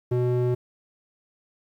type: tone with band-pass filter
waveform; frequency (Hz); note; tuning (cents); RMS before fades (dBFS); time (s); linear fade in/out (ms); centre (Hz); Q
square; 123.47; B2; 0; -23; 0.11-0.55; 10; 270; 4.5
effects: 10-bit